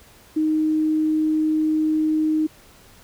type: tone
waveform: sine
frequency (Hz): 311.1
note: D#4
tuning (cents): 0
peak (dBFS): -17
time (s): 0.36-2.47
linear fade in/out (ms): 10
effects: pink hiss -50 dBFS RMS until 3.03 s